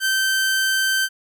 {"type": "tone", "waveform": "sawtooth", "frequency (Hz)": 1551, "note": "G6", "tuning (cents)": -19, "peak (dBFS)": -14, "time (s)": [0, 1.09], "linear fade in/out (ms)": 50, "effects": []}